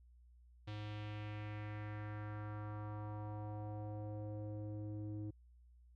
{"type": "tone with low-pass filter sweep", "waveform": "square", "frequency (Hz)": 105.4, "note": "G#2", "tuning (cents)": 26, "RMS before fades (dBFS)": -45, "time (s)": [0.67, 5.31], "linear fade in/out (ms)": 10, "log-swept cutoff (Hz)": [3600, 330], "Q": 2.2, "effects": ["added 60 Hz sine -61 dBFS peak until 5.95 s"]}